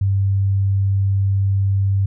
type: tone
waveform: sine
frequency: 98 Hz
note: G2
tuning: in tune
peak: -14 dBFS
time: 0.01-2.06 s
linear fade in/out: 5 ms
effects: none